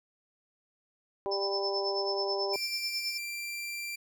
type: harmonic tone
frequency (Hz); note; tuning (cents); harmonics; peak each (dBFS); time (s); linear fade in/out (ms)
197.5; G3; +13; 2 / 3 / 4 / 5; -32 / -36 / -38 / -40; 1.26-2.56; 0
type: tone with tremolo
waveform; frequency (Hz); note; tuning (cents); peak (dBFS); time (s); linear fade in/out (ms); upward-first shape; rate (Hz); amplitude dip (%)
sine; 5274; E8; 0; -30; 1.31-3.18; 10; sine; 9.2; 75
type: tone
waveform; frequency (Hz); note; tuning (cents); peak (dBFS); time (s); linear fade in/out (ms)
sawtooth; 2360; D7; +8; -32; 2.53-3.96; 10
effects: none